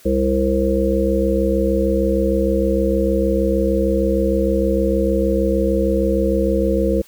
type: harmonic tone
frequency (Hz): 66.5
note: C2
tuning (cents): +29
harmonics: 1 / 3 / 5 / 7 / 8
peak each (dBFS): -21 / -21 / -21 / -21 / -21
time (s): 0.05-7.02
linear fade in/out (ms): 10
effects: white hiss -48 dBFS RMS until 7.07 s